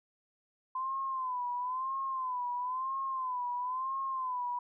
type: tone with vibrato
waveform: sine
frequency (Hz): 1025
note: C6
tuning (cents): -36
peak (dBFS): -32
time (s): 0.75-4.59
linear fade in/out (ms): 5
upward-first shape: sine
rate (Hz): 1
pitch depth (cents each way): 88
effects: none